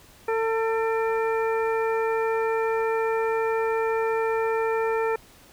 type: harmonic tone with a mistuned harmonic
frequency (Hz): 448.8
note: A4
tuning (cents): +34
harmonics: 1 / 2 / 3 / 4 / 5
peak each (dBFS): -23 / -29 / -33 / -35 / -37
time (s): 0.28-5.16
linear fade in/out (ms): 5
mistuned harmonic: 5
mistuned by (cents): +96
effects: pink hiss -52 dBFS RMS until 5.52 s